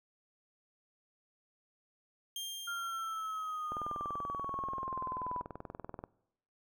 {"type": "tone with exponential decay", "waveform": "sawtooth", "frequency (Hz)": 3196, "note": "G7", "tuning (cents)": 33, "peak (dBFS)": -34, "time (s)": [2.36, 4.85], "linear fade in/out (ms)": 2, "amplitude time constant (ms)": 540}
{"type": "exponential sweep", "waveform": "sine", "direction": "down", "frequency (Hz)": [1400, 987.8], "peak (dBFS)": -36, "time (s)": [2.67, 5.42], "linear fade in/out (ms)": 10}
{"type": "click train", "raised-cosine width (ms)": 1, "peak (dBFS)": -28, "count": 49, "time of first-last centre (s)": [3.72, 6.039], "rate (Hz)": 20.7}
{"effects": ["noise-tail reverb RT60 0.8 s tail -22 dB re dry"]}